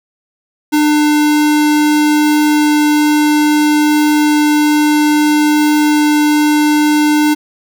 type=tone; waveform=square; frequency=299.9 Hz; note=D4; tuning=36 cents sharp; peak=-9 dBFS; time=0.72-7.35 s; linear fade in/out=20 ms; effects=none